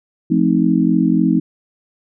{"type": "chord", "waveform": "sine", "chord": "F dominant seventh", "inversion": "none", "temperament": "just", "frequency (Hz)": [174.61, 218.3, 261.9, 314.3], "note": ["F3", "A3", "C4", "Eb4"], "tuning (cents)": [0, -13, 2, 18], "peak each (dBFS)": -17, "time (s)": [0.3, 1.4], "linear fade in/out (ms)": 10, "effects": []}